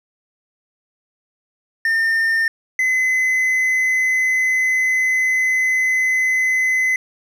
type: tone pair in turn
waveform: triangle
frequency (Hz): 1812 / 2034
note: A#6 / C7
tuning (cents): -50 / -50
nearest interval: major second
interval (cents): 200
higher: second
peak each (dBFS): -13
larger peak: neither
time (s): 1.85-2.48 / 2.79-6.96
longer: second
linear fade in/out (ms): 2
effects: none